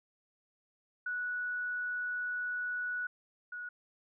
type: tone pair in turn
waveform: sine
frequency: 1472 / 1460.1 Hz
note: F#6 / F#6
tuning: -9 / -23 cents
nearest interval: unison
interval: 14 cents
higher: first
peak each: -33 / -39 dBFS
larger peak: first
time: 1.06-3.07 / 3.52-3.69 s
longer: first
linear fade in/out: 5 ms
effects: none